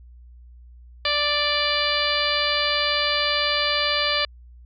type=harmonic tone; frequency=587.3 Hz; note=D5; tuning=in tune; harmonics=1 / 2 / 3 / 4 / 5 / 6 / 7 / 8; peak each=-28 / -28 / -28 / -28 / -28 / -28 / -28 / -28 dBFS; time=1.05-4.25 s; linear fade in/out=2 ms; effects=added 60 Hz sine -43 dBFS peak until 4.65 s